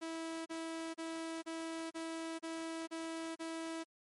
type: tone bursts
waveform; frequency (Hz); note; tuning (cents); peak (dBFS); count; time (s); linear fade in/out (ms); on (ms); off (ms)
sawtooth; 326.5; E4; -17; -36; 8; 0.01-3.841; 20; 450; 33
effects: MP3 48 kbps